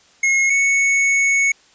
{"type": "tone pair in turn", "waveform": "square", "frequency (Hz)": [2164, 2213], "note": ["C#7", "C#7"], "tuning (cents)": [-42, -3], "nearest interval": "unison", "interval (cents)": 39, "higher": "second", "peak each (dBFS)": -14, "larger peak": "neither", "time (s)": [[0.23, 0.5], [0.5, 1.52]], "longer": "second", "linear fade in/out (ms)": 5, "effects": ["white hiss -52 dBFS RMS until 1.74 s", "resampled to 16000 Hz"]}